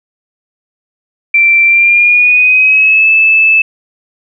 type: tone with pitch glide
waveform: sine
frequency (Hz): 2349 to 2621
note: D7 to E7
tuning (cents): 0 to -11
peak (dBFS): -4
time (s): 1.34-3.62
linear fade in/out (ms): 5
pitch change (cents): +189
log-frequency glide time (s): 1.65-3.1
effects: none